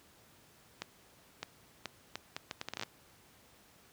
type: accelerating click train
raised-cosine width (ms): 0.2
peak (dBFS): -20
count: 14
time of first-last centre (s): 0.82-2.834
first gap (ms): 610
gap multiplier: 0.7
effects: pink hiss -62 dBFS RMS until 3.92 s + high-pass 80 Hz 12 dB/octave